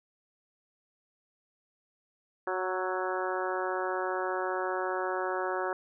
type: harmonic tone with a mistuned harmonic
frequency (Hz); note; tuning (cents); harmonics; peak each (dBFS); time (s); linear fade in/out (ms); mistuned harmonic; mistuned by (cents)
185.1; F#3; +1; 2 / 3 / 4 / 5 / 6 / 7 / 8 / 9; -34 / -36 / -37 / -38 / -39 / -39 / -40 / -41; 2.47-5.73; 2; 7; +30
effects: none